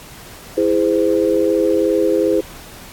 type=chord; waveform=sine; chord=E augmented; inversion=none; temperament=just; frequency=329.6 / 412 / 515 Hz; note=E4 / G#4 / B#4; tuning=0 / -14 / -28 cents; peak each=-17 dBFS; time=0.57-2.41 s; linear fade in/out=10 ms; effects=pink hiss -38 dBFS RMS until 2.92 s + AAC 64 kbps